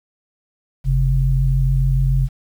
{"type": "tone pair together", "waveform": "sine", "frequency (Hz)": [46.92, 133.8], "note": ["F#1", "C3"], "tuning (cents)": [25, 39], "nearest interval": "octave + tritone", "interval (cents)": 1814, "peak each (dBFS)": -16, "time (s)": [0.84, 2.29], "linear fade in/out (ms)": 50, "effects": ["8-bit"]}